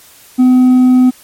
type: tone with hard clipping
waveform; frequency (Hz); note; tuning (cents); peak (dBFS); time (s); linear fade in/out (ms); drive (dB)
sine; 253.4; B3; +45; -5; 0.38-1.11; 20; 2
effects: white hiss -41 dBFS RMS until 1.23 s + MP3 64 kbps